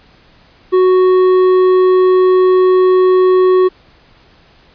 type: tone with hard clipping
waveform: triangle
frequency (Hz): 370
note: F#4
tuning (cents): 0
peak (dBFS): -8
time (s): 0.72-3.69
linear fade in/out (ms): 20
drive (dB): 10
effects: pink hiss -47 dBFS RMS until 4.74 s + resampled to 11025 Hz